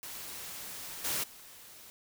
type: noise with level steps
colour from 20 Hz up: white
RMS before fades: -43 / -33 / -52 dBFS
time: 0.03-1.9 s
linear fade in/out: 0 ms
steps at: 1.04 / 1.23 s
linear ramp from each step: 10 ms
effects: none